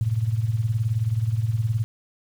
sine tone with tremolo, 111.9 Hz, A2, 30 cents sharp, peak -17 dBFS, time 0.01-1.84 s, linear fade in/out 0 ms, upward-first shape sine, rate 19 Hz, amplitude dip 75%, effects 8-bit

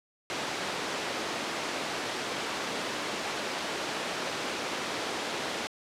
pink band-pass noise, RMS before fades -34 dBFS, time 0.3-5.67 s, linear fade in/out 0 ms, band 310 to 5300 Hz, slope 12 dB/octave, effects low-pass 12000 Hz 12 dB/octave

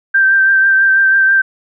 sine tone with vibrato, 1568 Hz, G6, in tune, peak -7 dBFS, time 0.14-1.42 s, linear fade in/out 10 ms, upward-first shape triangle, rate 6.1 Hz, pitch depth 26 cents each way, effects none

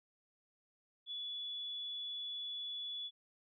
sine tone, 3424 Hz, A7, 48 cents flat, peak -40 dBFS, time 1.06-3.11 s, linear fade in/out 50 ms, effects none

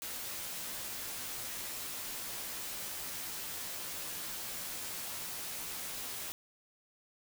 white noise with comb filter, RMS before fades -41 dBFS, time 0.02-6.32 s, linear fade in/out 0 ms, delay 14 ms, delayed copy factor -0.6, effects none

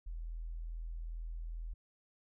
sine tone, 41.2 Hz, E1, in tune, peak -39 dBFS, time 0.06-1.74 s, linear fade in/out 10 ms, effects none

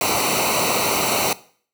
pink noise with comb filter, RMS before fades -20 dBFS, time 0.01-1.33 s, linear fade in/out 2 ms, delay 0.59 ms, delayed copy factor -0.8, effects noise-tail reverb RT60 0.5 s tail -19 dB re dry + high-pass 100 Hz 12 dB/octave

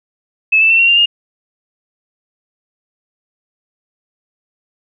sine tone with pitch steps, 2600 / 2645 / 2692 / 2739 / 2787 / 2835 Hz, E7 / E7 / E7 / F7 / F7 / F7, -24 / +5 / +36 / -34 / -4 / +25 cents, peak -7 dBFS, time 0.52-1.06 s, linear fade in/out 10 ms, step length 90 ms, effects none

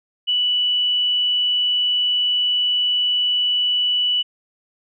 sine tone, 2960 Hz, F#7, in tune, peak -16 dBFS, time 0.27-4.23 s, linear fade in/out 20 ms, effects none

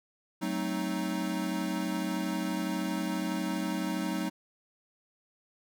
square chord, F# diminished seventh, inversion none, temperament equal with one note detuned, 187.69 / 220 / 261.6 / 311.1 Hz, F#3 / A3 / C4 / Eb4, +25 / 0 / 0 / 0 cents, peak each -35 / -38 / -39 / -35 dBFS, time 0.41-4.3 s, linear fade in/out 20 ms, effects none

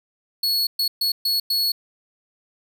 45% pulse tone bursts at uneven times, 4371 Hz, C#8, 25 cents flat, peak -18 dBFS, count 5, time 0.43-0.67 / 0.79-0.88 / 1.01-1.12 / 1.25-1.4 / 1.5-1.72 s, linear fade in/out 5 ms, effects none

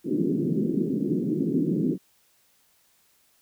white band-pass noise, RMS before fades -25 dBFS, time 0.04-1.98 s, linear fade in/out 50 ms, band 150 to 370 Hz, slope 48 dB/octave, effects white hiss -64 dBFS RMS until 3.41 s

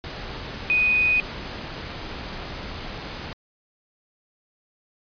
sine tone in noise, 2489 Hz, D#7, in tune, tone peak -17 dBFS, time 0.7-1.2 s, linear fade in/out 0 ms, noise pink, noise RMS -34 dBFS, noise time 0.04-3.33 s, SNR +14 dB, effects resampled to 11025 Hz

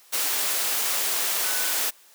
sine tone in noise, 1493 Hz, F#6, 15 cents sharp, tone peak -35 dBFS, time 1.43-1.73 s, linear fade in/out 20 ms, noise white, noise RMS -25 dBFS, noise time 0.12-1.91 s, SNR -13 dB, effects white hiss -54 dBFS RMS until 2.14 s + high-pass 400 Hz 12 dB/octave

